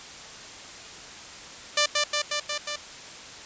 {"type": "tone with echo", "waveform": "5% pulse", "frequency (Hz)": 592, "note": "D5", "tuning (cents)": 14, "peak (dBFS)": -8, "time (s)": [1.77, 1.86], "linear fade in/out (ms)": 5, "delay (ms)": 180, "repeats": 5, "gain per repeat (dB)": -2, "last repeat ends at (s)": 2.76, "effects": ["white hiss -42 dBFS RMS until 3.45 s", "resampled to 16000 Hz"]}